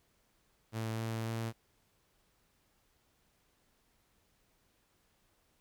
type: tone with pitch steps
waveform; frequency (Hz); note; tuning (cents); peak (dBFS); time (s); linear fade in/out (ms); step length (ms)
sawtooth; 111.8 / 112.77 / 113.75; A2 / A2 / A#2; +28 / +43 / -42; -31; 0.72-1.53; 50; 270
effects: pink hiss -73 dBFS RMS until 5.6 s